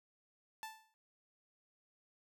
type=tone with exponential decay; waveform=sawtooth; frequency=880 Hz; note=A5; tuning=in tune; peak=-37 dBFS; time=0.63-0.94 s; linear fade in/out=0 ms; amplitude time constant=66 ms; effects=none